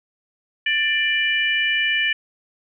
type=harmonic tone; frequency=591 Hz; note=D5; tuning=11 cents sharp; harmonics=3 / 4 / 5; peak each=-21 / -22 / -23 dBFS; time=0.66-2.13 s; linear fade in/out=5 ms; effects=none